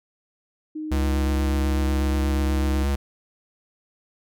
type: tone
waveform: sine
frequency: 309.1 Hz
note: D#4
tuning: 11 cents flat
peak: -28 dBFS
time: 0.75-2.84 s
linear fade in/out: 10 ms
type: tone with vibrato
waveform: square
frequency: 69.3 Hz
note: C#2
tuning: in tune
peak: -21 dBFS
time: 0.91-2.96 s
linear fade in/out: 10 ms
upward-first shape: sine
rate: 8.2 Hz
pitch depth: 18 cents each way
effects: none